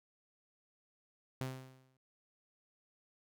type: tone with exponential decay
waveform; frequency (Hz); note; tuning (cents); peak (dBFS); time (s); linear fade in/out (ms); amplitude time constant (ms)
sawtooth; 130.4; C3; -5; -31; 1.41-1.97; 0; 120
effects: none